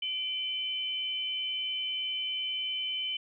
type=tone pair together; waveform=sine; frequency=2349 / 3041 Hz; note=D7 / F#7; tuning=0 / +47 cents; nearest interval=major third; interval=447 cents; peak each=-39 / -31 dBFS; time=0.02-3.17 s; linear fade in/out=5 ms; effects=none